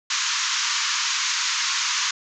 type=band-pass noise; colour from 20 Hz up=white; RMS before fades=-24 dBFS; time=0.1-2.11 s; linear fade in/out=5 ms; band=940 to 7000 Hz; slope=96 dB/octave; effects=none